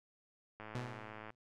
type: click train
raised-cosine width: 0.5 ms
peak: -33 dBFS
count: 77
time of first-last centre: 0.6-1.304 s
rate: 108 Hz
type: tone with exponential decay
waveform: sawtooth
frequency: 123.3 Hz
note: B2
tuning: 2 cents flat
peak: -33 dBFS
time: 0.75-1.35 s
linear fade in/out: 0 ms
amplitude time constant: 130 ms
effects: low-pass 7000 Hz 12 dB/octave